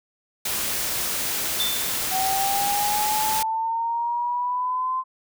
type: noise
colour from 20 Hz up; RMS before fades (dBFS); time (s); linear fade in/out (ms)
white; -26; 0.45-3.43; 5
type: tone with exponential decay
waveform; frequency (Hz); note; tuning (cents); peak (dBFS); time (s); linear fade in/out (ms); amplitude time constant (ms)
sine; 3546; A7; +13; -20; 1.6-2.16; 0; 120
type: linear sweep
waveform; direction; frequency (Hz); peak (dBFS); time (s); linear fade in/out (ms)
sine; up; 752 to 1040; -22; 2.1-5.04; 50
effects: none